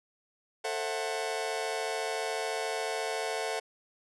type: chord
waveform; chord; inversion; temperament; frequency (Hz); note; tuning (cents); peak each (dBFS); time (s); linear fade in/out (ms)
sawtooth; F# half-diminished seventh; first; just; 444 / 532.8 / 666 / 740; A4 / C5 / E5 / F#5; +16 / +31 / +18 / 0; -31 / -35 / -33 / -33; 0.64-3.6; 10
effects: resampled to 24000 Hz